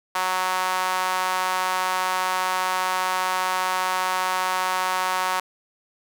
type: tone with high-pass filter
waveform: sawtooth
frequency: 185 Hz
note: F#3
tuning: in tune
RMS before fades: -24 dBFS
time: 0.15-5.4 s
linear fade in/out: 5 ms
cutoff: 970 Hz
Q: 2.5
effects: none